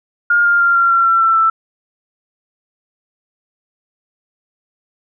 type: tone with pitch steps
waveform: sine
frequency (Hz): 1416 / 1403 / 1390.1 / 1377.3 / 1364.6 / 1352.1 / 1339.6 / 1327.3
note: F6 / F6 / F6 / F6 / F6 / E6 / E6 / E6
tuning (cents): +23 / +8 / -8 / -24 / -41 / +44 / +27 / +12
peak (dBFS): -9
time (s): 0.3-1.5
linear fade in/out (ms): 5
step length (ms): 150
effects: none